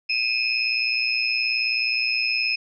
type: tone cluster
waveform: sine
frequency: 2464 / 2583 / 5150 Hz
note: D#7 / E7 / E8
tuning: -17 / -36 / -41 cents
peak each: -25 dBFS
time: 0.09-2.56 s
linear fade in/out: 10 ms
effects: none